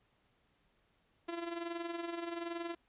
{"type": "tone with amplitude modulation", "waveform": "sawtooth", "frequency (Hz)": 339.5, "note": "F4", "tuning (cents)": -49, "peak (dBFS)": -32, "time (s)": [1.28, 2.75], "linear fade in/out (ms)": 10, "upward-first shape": "sine", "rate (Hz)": 21.2, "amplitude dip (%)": 60, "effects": ["pink hiss -74 dBFS RMS until 2.88 s", "resampled to 8000 Hz"]}